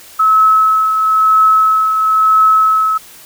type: tone with tremolo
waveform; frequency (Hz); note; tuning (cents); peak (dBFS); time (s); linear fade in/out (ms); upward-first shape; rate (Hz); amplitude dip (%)
sine; 1293; E6; -34; -5; 0.19-2.98; 10; triangle; 1; 50
effects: white hiss -38 dBFS RMS until 3.25 s